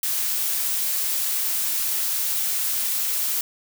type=noise; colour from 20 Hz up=blue; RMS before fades=-24 dBFS; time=0.03-3.41 s; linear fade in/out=2 ms; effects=none